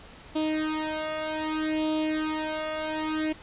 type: tone with flanger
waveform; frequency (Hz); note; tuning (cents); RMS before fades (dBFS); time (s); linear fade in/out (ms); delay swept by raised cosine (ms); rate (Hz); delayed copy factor
sawtooth; 311.1; D#4; 0; -29; 0.35-3.33; 10; 0.27 to 1.47; 0.64; +0.95
effects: pink hiss -48 dBFS RMS until 3.42 s + resampled to 8000 Hz